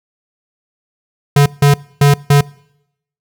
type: tone bursts at uneven times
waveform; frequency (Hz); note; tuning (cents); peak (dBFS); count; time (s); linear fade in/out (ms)
square; 143; D3; -46; -6; 4; 1.36-1.46 / 1.62-1.74 / 2.01-2.14 / 2.3-2.41; 5
effects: noise-tail reverb RT60 0.8 s tail -24 dB re dry